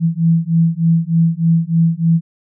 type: beating tone pair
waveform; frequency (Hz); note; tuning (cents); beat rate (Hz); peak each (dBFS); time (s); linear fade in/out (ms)
sine; 163.9 / 167.2; E3 / E3; -10 / +25; 3.3; -14; 0-2.21; 50
effects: none